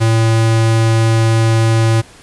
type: tone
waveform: square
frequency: 112.9 Hz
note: A2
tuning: 45 cents sharp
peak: -10 dBFS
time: 0-2.02 s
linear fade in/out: 20 ms
effects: pink hiss -41 dBFS RMS until 2.22 s + resampled to 24000 Hz